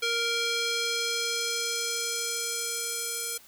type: tone with band-pass filter sweep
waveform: square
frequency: 466.2 Hz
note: A#4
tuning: in tune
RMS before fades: -30 dBFS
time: 0.02-3.38 s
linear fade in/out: 10 ms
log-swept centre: 3400 to 10000 Hz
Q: 1.1
effects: white hiss -54 dBFS RMS until 3.47 s